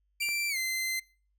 sawtooth tone with pitch glide, 2349 to 2069 Hz, D7 to C7, 0 to -20 cents, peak -26 dBFS, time 0.2-1 s, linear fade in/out 10 ms, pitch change -220 cents, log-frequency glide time 0.49-0.57 s
square tone with exponential decay, 2794 Hz, F7, in tune, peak -32 dBFS, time 0.22-0.33 s, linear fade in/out 5 ms, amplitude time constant 22 ms
click, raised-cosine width 0.5 ms, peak -32 dBFS, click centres 0.289 s
effects noise-tail reverb RT60 0.4 s tail -24 dB re dry + added 50 Hz sine -70 dBFS peak until 1.38 s

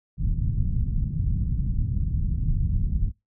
pink low-pass noise, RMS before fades -24 dBFS, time 0.17-3.12 s, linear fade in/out 50 ms, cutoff 160 Hz, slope 24 dB/octave, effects noise-tail reverb RT60 0.2 s tail -22 dB re dry

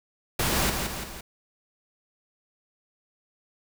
pink noise with echo, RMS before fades -25 dBFS, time 0.39-0.7 s, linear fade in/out 5 ms, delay 170 ms, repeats 3, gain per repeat -5 dB, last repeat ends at 1.21 s, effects none

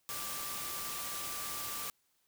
sine tone in noise, 1174.7 Hz, D6, in tune, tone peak -46 dBFS, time 0.09-1.9 s, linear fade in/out 0 ms, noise white, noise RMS -40 dBFS, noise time 0.09-1.9 s, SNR -9 dB, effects white hiss -75 dBFS RMS until 2.27 s

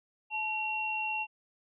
sine tone pair together, 864.3 / 2738 Hz, A5 / F7, -31 / -35 cents, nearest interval octave + minor sixth, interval 1996 cents, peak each -35 / -32 dBFS, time 0.3-1.27 s, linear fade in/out 50 ms, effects none

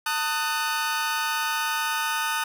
sawtooth chord, D# diminished, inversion second, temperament just, 896 / 1244.5 / 1493.4 Hz, A5 / D#6 / F#6, +31 / 0 / +16 cents, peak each -25 dBFS, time 0.06-2.44 s, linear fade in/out 5 ms, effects none

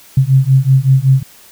sine beating tone pair, 130.81 / 136.11 Hz, C3 / C#3, 0 / -31 cents, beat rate 5.3 Hz, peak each -10 dBFS, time 0.17-1.23 s, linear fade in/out 5 ms, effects white hiss -42 dBFS RMS until 1.51 s

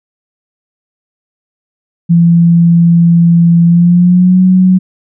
sine tone with pitch glide, 169.6 to 184.95 Hz, E3 to F#3, +50 to 0 cents, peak -3 dBFS, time 2.09-4.79 s, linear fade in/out 20 ms, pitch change +150 cents, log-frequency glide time 3.65-4.41 s, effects none

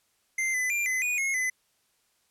square tone with pitch steps, 2084 / 2009 / 2382 / 2031 / 2464 / 2165 / 2021 Hz, C7 / B6 / D7 / B6 / D#7 / C#7 / B6, -7 / +29 / +24 / +48 / -17 / -41 / +39 cents, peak -26 dBFS, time 0.38-1.5 s, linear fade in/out 5 ms, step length 160 ms, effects white hiss -70 dBFS RMS until 2.3 s + low-pass 12000 Hz 12 dB/octave

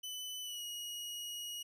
sawtooth tone with pitch glide, 3002 to 2895 Hz, F#7 to F#7, +24 to -38 cents, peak -38 dBFS, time 0.03-1.63 s, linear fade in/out 10 ms, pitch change -62 cents, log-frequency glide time 0.42-0.63 s, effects none

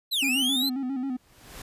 45% pulse linear two-way sweep, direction down then up, 4186 to 2349 to 4186 Hz, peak -23 dBFS, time 0.11-0.7 s, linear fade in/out 20 ms, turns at 0.25 s
triangle tone with vibrato, 262.7 Hz, C4, 7 cents sharp, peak -25 dBFS, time 0.22-1.17 s, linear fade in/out 10 ms, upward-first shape square, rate 7.4 Hz, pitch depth 71 cents each way
pink noise with exponential growth, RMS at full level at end -39 dBFS, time 0.97-1.62 s, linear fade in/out 5 ms, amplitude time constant 140 ms
effects resampled to 32000 Hz

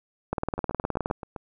two click trains, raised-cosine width 1 ms, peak -12 / -21 dBFS, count 16 / 7, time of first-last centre 0.33-1.111 / 0.58-1.362 s, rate 19.2 / 7.67 Hz, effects none

